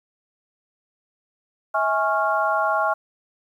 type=tone cluster; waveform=sine; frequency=646 / 829 / 1099 / 1391 Hz; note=E5 / G#5 / C#6 / F6; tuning=-35 / -3 / -15 / -7 cents; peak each=-24 dBFS; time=1.74-2.94 s; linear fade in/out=10 ms; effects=9-bit